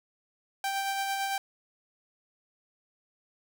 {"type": "tone with tremolo", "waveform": "sawtooth", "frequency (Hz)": 784, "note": "G5", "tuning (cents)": 0, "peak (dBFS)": -24, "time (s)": [0.64, 1.38], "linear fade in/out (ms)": 2, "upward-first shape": "sine", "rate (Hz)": 8.9, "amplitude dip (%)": 30, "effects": []}